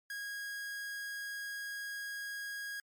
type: tone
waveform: 45% pulse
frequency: 1642 Hz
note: G#6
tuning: 20 cents flat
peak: -39 dBFS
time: 0.1-2.8 s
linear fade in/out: 2 ms
effects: MP3 96 kbps